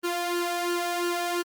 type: tone with flanger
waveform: sawtooth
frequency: 348.9 Hz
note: F4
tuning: 2 cents flat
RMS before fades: -28 dBFS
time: 0.03-1.43 s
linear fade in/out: 20 ms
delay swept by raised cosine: 0.67 to 1.67 ms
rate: 2.9 Hz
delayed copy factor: +0.65
effects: Opus 32 kbps